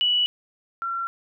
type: tone pair in turn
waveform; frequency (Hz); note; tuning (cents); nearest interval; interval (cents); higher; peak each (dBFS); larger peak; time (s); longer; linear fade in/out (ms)
sine; 2947 / 1363; F#7 / F6; -8 / -43; octave + minor second; 1335; first; -18 / -25; first; 0.01-0.26 / 0.82-1.07; neither; 0
effects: none